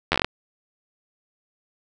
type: slowing click train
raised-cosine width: 0.3 ms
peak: -3 dBFS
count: 8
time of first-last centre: 0.12-0.246 s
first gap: 11 ms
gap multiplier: 1.16
effects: none